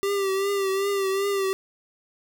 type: tone with vibrato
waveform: square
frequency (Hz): 392.8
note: G4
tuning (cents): +4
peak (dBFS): -23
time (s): 0.03-1.53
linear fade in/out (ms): 0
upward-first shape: triangle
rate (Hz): 2.6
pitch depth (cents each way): 53
effects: none